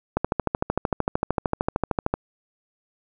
click train, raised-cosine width 1 ms, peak -7 dBFS, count 27, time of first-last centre 0.17-2.14 s, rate 13.2 Hz, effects none

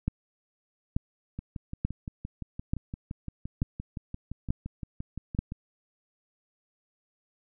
two click trains, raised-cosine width 5 ms, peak -23 / -14 dBFS, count 25 / 7, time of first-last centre 1.39-5.521 / 0.08-5.39 s, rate 5.81 / 1.13 Hz, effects none

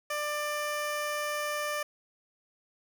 15% pulse tone, 594 Hz, D5, 20 cents sharp, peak -24 dBFS, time 0.1-1.83 s, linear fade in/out 5 ms, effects none

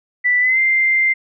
sine tone with pitch glide, 1975.5 to 2091 Hz, B6 to C7, 0 to -2 cents, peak -12 dBFS, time 0.24-1.14 s, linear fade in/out 20 ms, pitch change +98 cents, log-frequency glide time 0.4-0.59 s, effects none

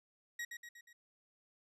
40% pulse tone with echo, 1900 Hz, A#6, 33 cents sharp, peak -38 dBFS, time 0.39-0.45 s, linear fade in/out 5 ms, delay 120 ms, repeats 4, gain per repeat -5 dB, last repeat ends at 0.93 s, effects low-pass 12000 Hz 12 dB/octave

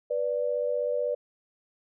sine tone pair together, 491.3 / 587.3 Hz, B4 / D5, -9 / 0 cents, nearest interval minor third, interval 309 cents, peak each -28 dBFS, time 0.1-1.15 s, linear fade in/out 10 ms, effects none

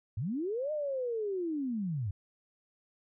sine linear two-way sweep, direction up then down, 88.8 to 619 to 88.8 Hz, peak -31 dBFS, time 0.17-2.11 s, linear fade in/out 5 ms, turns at 0.72 s, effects none

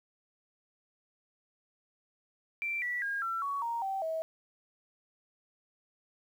sine tone with pitch steps, 2349 / 1952.6 / 1623.1 / 1349.1 / 1121.5 / 932.2 / 774.9 / 644.1 Hz, D7 / B6 / G#6 / E6 / C#6 / A#5 / G5 / E5, 0 / -20 / -40 / +40 / +20 / 0 / -20 / -40 cents, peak -31 dBFS, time 2.62-4.22 s, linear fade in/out 0 ms, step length 200 ms, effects 10-bit

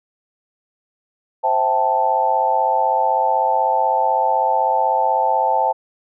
sine chord, A minor seventh, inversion first, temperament equal, 523.3 / 659.3 / 784 / 880 Hz, C5 / E5 / G5 / A5, 0 / 0 / 0 / 0 cents, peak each -23 / -23 / -20 / -17 dBFS, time 1.43-5.73 s, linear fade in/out 20 ms, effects none

